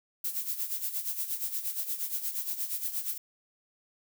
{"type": "noise with tremolo", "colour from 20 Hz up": "violet", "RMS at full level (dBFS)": -31, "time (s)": [0.24, 3.18], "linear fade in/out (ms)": 5, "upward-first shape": "sine", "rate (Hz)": 8.5, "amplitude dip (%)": 70, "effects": []}